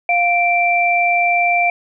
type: tone pair together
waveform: sine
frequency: 701.4 / 2349 Hz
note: F5 / D7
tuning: +7 / 0 cents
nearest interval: octave + major sixth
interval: 2093 cents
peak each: -15 dBFS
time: 0.09-1.7 s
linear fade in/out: 2 ms
effects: none